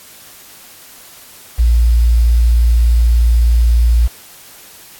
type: tone with quantisation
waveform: sine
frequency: 58.27 Hz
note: A#1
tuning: in tune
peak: -7 dBFS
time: 1.58-4.08 s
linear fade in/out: 20 ms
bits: 6
effects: white hiss -39 dBFS RMS until 4.99 s + AAC 64 kbps